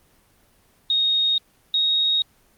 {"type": "tone pair in turn", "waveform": "sine", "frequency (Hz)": [3729, 3757], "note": ["A#7", "A#7"], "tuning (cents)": [0, 13], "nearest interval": "unison", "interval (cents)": 13, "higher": "second", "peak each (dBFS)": -17, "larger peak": "neither", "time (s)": [[0.9, 1.38], [1.74, 2.22]], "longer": "neither", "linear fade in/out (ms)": 2, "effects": ["pink hiss -59 dBFS RMS until 2.57 s", "Opus 24 kbps"]}